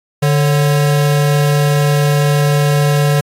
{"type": "tone pair together", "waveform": "square", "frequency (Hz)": [146.84, 554.4], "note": ["D3", "C#5"], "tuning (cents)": [0, 0], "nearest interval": "octave + major seventh", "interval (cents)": 2300, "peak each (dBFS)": [-11, -21], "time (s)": [0.22, 3.21], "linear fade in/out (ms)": 10, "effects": ["AAC 48 kbps"]}